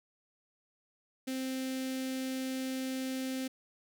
sawtooth tone with notch filter, 261.6 Hz, C4, in tune, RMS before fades -36 dBFS, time 1.27-3.48 s, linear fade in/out 10 ms, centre 1000 Hz, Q 0.57, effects none

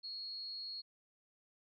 sine tone with amplitude modulation, 4306 Hz, C8, 49 cents sharp, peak -40 dBFS, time 0.03-0.82 s, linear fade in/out 20 ms, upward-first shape sine, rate 211 Hz, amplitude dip 40%, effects none

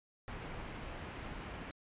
pink low-pass noise, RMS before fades -45 dBFS, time 0.28-1.71 s, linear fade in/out 0 ms, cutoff 2900 Hz, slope 24 dB/octave, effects resampled to 8000 Hz

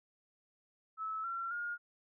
sine tone with pitch steps, 1302 / 1361.2 / 1423.1 Hz, E6 / F6 / F6, -22 / -45 / +32 cents, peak -36 dBFS, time 0.97-1.78 s, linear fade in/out 50 ms, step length 270 ms, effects none

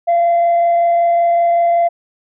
sine tone with frequency modulation, 686 Hz, F5, 31 cents flat, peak -8 dBFS, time 0.07-1.89 s, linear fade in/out 20 ms, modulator 25.3 Hz, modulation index 0.21, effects tanh soft clip ceiling -8 dBFS

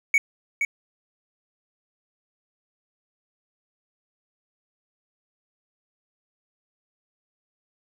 triangle tone with echo, 2241 Hz, C#7, 18 cents sharp, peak -13 dBFS, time 0.14-0.18 s, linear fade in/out 2 ms, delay 470 ms, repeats 1, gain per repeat -6 dB, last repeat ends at 0.65 s, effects none

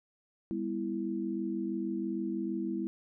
sine chord, E minor, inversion first, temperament equal with one note detuned, 200.6 / 246.9 / 329.6 Hz, G3 / B3 / E4, +40 / 0 / 0 cents, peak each -36 / -38 / -34 dBFS, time 0.51-2.87 s, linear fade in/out 0 ms, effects none

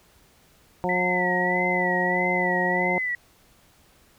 harmonic tone, 180 Hz, F#3, 47 cents flat, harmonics 1 / 2 / 3 / 4 / 5, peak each -29 / -29 / -29 / -29 / -29 dBFS, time 0.84-2.98 s, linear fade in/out 0 ms
sine tone with vibrato, 1975.5 Hz, B6, in tune, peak -24 dBFS, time 0.89-3.15 s, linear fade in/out 2 ms, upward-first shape sine, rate 1.6 Hz, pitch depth 75 cents each way
effects pink hiss -58 dBFS RMS until 4.18 s

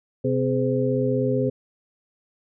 harmonic tone with a mistuned harmonic, 128.3 Hz, C3, 34 cents flat, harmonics 1 / 2 / 3 / 4, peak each -25 / -25 / -25 / -25 dBFS, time 0.24-1.5 s, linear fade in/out 10 ms, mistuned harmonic 3, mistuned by +140 cents, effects none

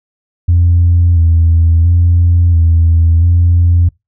sine tone with vibrato, 84.6 Hz, E2, 45 cents sharp, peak -4 dBFS, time 0.48-3.89 s, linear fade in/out 10 ms, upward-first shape square, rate 0.73 Hz, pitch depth 36 cents each way, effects noise-tail reverb RT60 0.2 s tail -26 dB re dry + tanh soft clip ceiling -2 dBFS

